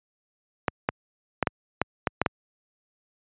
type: clicks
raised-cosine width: 0.5 ms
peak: -6 dBFS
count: 8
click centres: 0.682 / 0.889 / 1.427 / 1.472 / 1.816 / 2.072 / 2.216 / 2.262 s
effects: high-pass 80 Hz 12 dB/octave + resampled to 8000 Hz